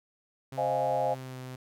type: tone with pitch glide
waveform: sawtooth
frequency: 133.5 to 128.28 Hz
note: C3 to C3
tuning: +35 to -34 cents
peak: -35 dBFS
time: 0.52-1.56 s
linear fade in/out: 5 ms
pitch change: -69 cents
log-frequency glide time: 0.9-1.4 s
type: chord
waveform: sine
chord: F minor seventh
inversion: second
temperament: equal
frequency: 523.3 / 622.3 / 698.5 / 830.6 Hz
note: C5 / Eb5 / F5 / Ab5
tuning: 0 / 0 / 0 / 0 cents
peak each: -31 dBFS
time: 0.57-1.15 s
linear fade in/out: 20 ms
effects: none